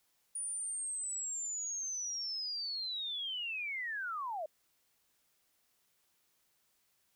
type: linear sweep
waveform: sine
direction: down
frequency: 9580 to 586 Hz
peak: -36 dBFS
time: 0.35-4.46 s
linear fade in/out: 5 ms
effects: white hiss -75 dBFS RMS until 7.15 s